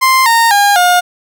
30% pulse tone with pitch steps, 1046.5 / 921.6 / 811.6 / 714.8 Hz, C6 / A#5 / G#5 / F5, 0 / -20 / -40 / +40 cents, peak -4 dBFS, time 0.01-1.01 s, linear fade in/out 20 ms, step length 250 ms, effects none

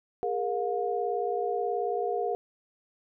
sine tone cluster, 409.5 / 468 / 715 Hz, G#4 / A#4 / F5, -24 / +7 / +41 cents, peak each -31 dBFS, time 0.23-2.35 s, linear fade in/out 0 ms, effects none

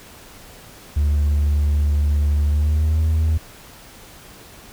triangle tone with pitch glide, 73.42 to 79.15 Hz, D2 to D#2, 0 to +30 cents, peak -12 dBFS, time 0.96-3.38 s, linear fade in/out 10 ms, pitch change +130 cents, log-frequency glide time 2.47-3.01 s, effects tanh soft clip ceiling -9 dBFS + pink hiss -43 dBFS RMS until 4.72 s

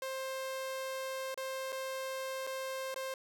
sawtooth tone with dropouts, 528 Hz, C5, 16 cents sharp, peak -33 dBFS, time 0.02-3.14 s, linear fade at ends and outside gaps 2 ms, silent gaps 1.344-1.375 / 1.722-1.726 / 2.468-2.472 / 2.943-2.96 s, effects none

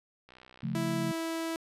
click train, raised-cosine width 0.3 ms, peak -37 dBFS, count 42, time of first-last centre 0.29-0.938 s, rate 63.3 Hz
sine chord, Db augmented, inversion none, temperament equal, 138.59 / 174.61 / 220 Hz, Db3 / F3 / A3, 0 / 0 / 0 cents, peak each -35 dBFS, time 0.63-1.12 s, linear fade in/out 5 ms
sawtooth tone with pitch glide, 329.6 to 327.7 Hz, E4 to E4, 0 to -10 cents, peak -28 dBFS, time 0.75-1.56 s, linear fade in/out 0 ms, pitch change -10 cents, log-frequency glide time 0.96-1.17 s
effects resampled to 32000 Hz

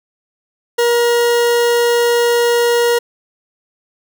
40% pulse tone, 475.1 Hz, A#4, 33 cents sharp, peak -10 dBFS, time 0.78-2.99 s, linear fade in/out 10 ms, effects none

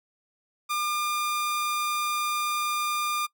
sawtooth tone, 1203 Hz, D6, 41 cents sharp, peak -22 dBFS, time 0.69-3.27 s, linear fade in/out 20 ms, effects noise-tail reverb RT60 0.1 s tail -22 dB re dry

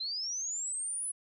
sine linear sweep, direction up, 4000 to 10280 Hz, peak -33 dBFS, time 0-1.12 s, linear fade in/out 10 ms, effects none

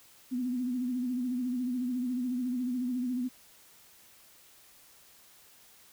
sine tone with vibrato, 249.5 Hz, B3, 18 cents sharp, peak -29 dBFS, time 0.31-3.29 s, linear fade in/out 20 ms, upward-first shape sine, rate 14 Hz, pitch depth 59 cents each way, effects white hiss -58 dBFS RMS until 5.92 s

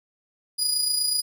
25% pulse tone with amplitude modulation, 4914 Hz, D#8, 22 cents flat, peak -15 dBFS, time 0.58-1.22 s, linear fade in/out 20 ms, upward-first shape sine, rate 28.1 Hz, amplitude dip 45%, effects none

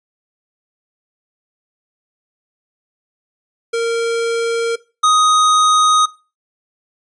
square tone pair in turn, 462.5 / 1249.4 Hz, A#4 / D#6, -14 / +7 cents, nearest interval octave + perfect fourth, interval 1721 cents, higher second, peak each -16 / -10 dBFS, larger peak second, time 3.73-4.76 / 5.03-6.06 s, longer neither, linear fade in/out 10 ms, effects noise-tail reverb RT60 0.3 s tail -19 dB re dry + resampled to 22050 Hz

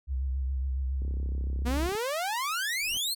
sine tone with vibrato, 66.1 Hz, C2, 18 cents sharp, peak -27 dBFS, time 0.07-1.9 s, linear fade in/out 50 ms, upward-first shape triangle, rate 7.2 Hz, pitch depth 64 cents each way
click train, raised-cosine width 3 ms, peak -30 dBFS, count 32, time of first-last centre 1.02-1.951 s, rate 33.3 Hz
sawtooth exponential sweep, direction up, 231.2 to 4435 Hz, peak -25 dBFS, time 1.65-3.15 s, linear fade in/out 20 ms
brown noise with exponential growth, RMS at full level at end -42 dBFS, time 2.67-2.97 s, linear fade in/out 0 ms, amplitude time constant 65 ms
effects none

